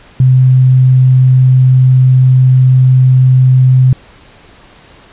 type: tone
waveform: sine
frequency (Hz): 129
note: C3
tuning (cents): -24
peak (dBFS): -3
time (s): 0.2-3.93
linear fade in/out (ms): 2
effects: pink hiss -40 dBFS RMS until 5.12 s + resampled to 8000 Hz